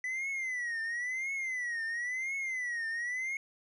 triangle tone with vibrato, 1987 Hz, B6, 10 cents sharp, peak -31 dBFS, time 0.04-3.37 s, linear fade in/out 2 ms, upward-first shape triangle, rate 0.97 Hz, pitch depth 180 cents each way, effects resampled to 24000 Hz

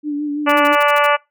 sine tone with vibrato, 293.7 Hz, D4, in tune, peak -18 dBFS, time 0.03-0.77 s, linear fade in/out 50 ms, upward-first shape sine, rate 6 Hz, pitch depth 32 cents each way
harmonic tone, 291.1 Hz, D4, 15 cents flat, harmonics 2 / 3 / 4 / 5 / 6 / 7 / 8 / 9 / 10, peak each -16 / -19 / -16 / -21 / -24 / -25 / -24 / -26 / -28 dBFS, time 0.46-1.17 s, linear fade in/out 20 ms
white noise bursts, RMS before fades -33 dBFS, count 8, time 0.49-1.066 s, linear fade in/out 5 ms, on 30 ms, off 48 ms
effects noise-tail reverb RT60 0.2 s tail -22 dB re dry

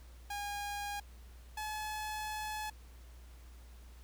sawtooth tone pair in turn, 816 / 855.5 Hz, G#5 / A5, -31 / -49 cents, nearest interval minor second, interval 82 cents, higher second, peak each -34 / -34 dBFS, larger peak neither, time 0.3-1 / 1.57-2.7 s, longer second, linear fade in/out 5 ms, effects added 60 Hz sine -51 dBFS peak until 4.03 s + pink hiss -63 dBFS RMS until 4.03 s

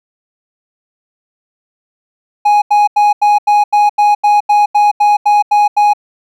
triangle tone bursts, 830 Hz, G#5, 1 cent flat, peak -4 dBFS, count 14, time 2.45-5.935 s, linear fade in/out 10 ms, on 170 ms, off 85 ms, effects none

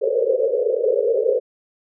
pink band-pass noise, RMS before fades -19 dBFS, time 0.01-1.4 s, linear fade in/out 20 ms, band 420 to 550 Hz, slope 96 dB/octave, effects none

